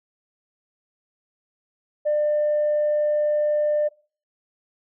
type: tone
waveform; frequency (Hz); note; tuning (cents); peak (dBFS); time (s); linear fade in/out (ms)
sine; 598; D5; +31; -17; 2.05-3.89; 20
effects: noise-tail reverb RT60 0.4 s tail -21 dB re dry + tanh soft clip ceiling -15 dBFS